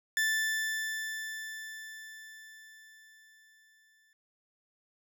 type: tone with exponential decay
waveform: 40% pulse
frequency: 1760 Hz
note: A6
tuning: in tune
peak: -25 dBFS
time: 0.17-4.13 s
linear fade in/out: 1 ms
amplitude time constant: 860 ms
effects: none